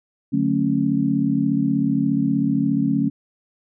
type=chord; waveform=sine; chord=D major seventh; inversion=none; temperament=just; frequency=146.83 / 183.54 / 220.2 / 275.3 Hz; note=D3 / F#3 / A3 / C#4; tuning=0 / -14 / +2 / -12 cents; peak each=-25 / -25 / -22 / -20 dBFS; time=0.32-3.1 s; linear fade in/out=20 ms; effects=none